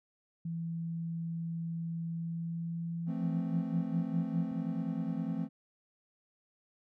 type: tone with pitch glide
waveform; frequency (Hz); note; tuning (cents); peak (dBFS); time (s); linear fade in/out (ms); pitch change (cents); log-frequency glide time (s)
sine; 166.3 to 169.7; E3 to F3; +16 to -49; -34; 0.45-4.52; 5; +35; 2.08-3.72
type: chord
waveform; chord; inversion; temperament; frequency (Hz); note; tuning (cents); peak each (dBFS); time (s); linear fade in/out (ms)
triangle; F major seventh; third; equal; 164.81 / 174.61 / 220 / 261.6; E3 / F3 / A3 / C4; 0 / 0 / 0 / 0; -36; 3.06-5.49; 50
effects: none